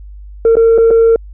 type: tone with dropouts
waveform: sine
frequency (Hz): 456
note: A#4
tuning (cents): -38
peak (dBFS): -3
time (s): 0.45-1.16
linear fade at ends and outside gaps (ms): 2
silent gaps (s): 0.555-0.568 / 0.779-0.783 / 0.906-0.91
effects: tanh soft clip ceiling -3 dBFS + added 50 Hz sine -29 dBFS peak until 1.33 s